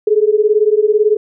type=beating tone pair; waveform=sine; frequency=415.3 / 433.3 Hz; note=G#4 / A4; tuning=0 / -27 cents; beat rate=18 Hz; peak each=-12 dBFS; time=0.07-1.17 s; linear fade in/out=5 ms; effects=none